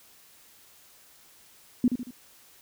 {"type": "tone with echo", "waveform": "sine", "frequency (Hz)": 246.9, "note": "B3", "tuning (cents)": 0, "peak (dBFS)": -17, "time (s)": [1.84, 1.88], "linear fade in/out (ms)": 2, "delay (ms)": 76, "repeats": 3, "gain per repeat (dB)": -7, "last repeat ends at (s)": 2.108, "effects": ["white hiss -56 dBFS RMS until 2.61 s"]}